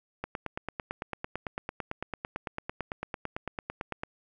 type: click train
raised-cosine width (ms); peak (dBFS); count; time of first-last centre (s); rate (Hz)
0.5; -18; 35; 0.24-4.035; 8.96
effects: none